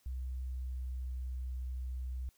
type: tone with pitch glide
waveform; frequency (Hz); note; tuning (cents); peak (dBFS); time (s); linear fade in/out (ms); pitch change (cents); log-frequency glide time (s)
sine; 63.8 to 63.29; C2 to B1; -43 to +43; -36; 0.06-2.29; 0; -14; 0.46-0.97
effects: white hiss -71 dBFS RMS until 2.37 s